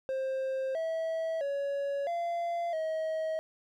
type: tone with pitch steps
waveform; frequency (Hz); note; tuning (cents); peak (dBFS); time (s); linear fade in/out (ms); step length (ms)
triangle; 529 / 650 / 561 / 686 / 636; C5 / E5 / C#5 / F5 / D#5; +19 / -24 / +21 / -31 / +38; -28; 0.09-3.39; 0; 660
effects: none